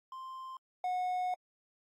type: tone pair in turn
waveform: triangle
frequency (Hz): 1046.5 / 729.8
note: C6 / F#5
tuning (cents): 0 / -24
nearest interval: tritone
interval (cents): 624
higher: first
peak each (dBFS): -40 / -29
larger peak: second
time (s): 0.12-0.57 / 0.84-1.34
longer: second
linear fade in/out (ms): 2
effects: AAC 64 kbps